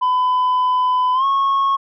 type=tone with pitch glide; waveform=sine; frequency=1005 to 1096 Hz; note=B5 to C#6; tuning=+30 to -20 cents; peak=-11 dBFS; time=0.01-1.77 s; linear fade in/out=20 ms; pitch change=+150 cents; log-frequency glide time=1.14-1.25 s; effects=tanh soft clip ceiling -13 dBFS